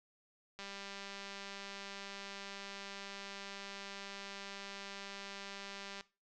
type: click train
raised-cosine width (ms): 0.2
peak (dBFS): -29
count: 1074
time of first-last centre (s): 0.59-6.009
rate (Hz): 198
effects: noise-tail reverb RT60 0.3 s tail -19 dB re dry + low-pass 7000 Hz 12 dB/octave